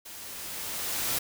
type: noise with level ramp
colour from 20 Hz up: white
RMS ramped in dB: -44 to -28 dBFS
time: 0.05-1.19 s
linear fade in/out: 10 ms
effects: none